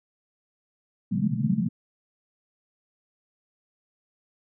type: band-pass noise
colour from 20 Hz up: white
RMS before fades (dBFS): -25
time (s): 1.11-1.69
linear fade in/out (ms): 10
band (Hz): 120 to 230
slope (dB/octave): 96
effects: none